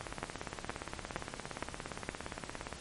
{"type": "two click trains", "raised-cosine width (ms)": 0.5, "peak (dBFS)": [-23, -19], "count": [48, 5], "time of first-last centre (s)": [[0.01, 2.727], [0.23, 2.09]], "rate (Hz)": [17.3, 2.15], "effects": ["pink hiss -48 dBFS RMS until 2.8 s", "MP3 48 kbps"]}